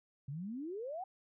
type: exponential sweep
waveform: sine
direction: up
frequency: 130.81 to 784 Hz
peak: -39 dBFS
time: 0.28-1.04 s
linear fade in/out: 5 ms
effects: none